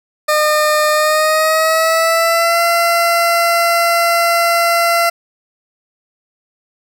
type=tone with pitch glide; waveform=20% pulse; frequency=607 to 681.3 Hz; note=D#5 to F5; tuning=-43 to -43 cents; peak=-6 dBFS; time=0.28-5.1 s; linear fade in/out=10 ms; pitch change=+200 cents; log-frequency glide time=0.91-2.61 s; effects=none